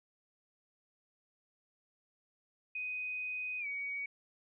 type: tone with pitch glide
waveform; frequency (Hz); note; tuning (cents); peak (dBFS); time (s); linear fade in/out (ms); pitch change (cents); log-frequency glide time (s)
sine; 2500 to 2253; D#7 to C#7; +8 to +28; -36; 2.75-4.06; 5; -180; 3.59-3.67
effects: none